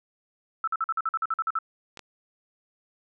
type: tone bursts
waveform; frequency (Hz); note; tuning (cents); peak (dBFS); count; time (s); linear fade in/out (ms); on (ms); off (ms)
sine; 1318.5; E6; 0; -23; 12; 0.64-1.588; 2; 35; 48
type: clicks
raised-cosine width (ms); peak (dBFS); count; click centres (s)
0.2; -24; 2; 1.973 / 1.993
effects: none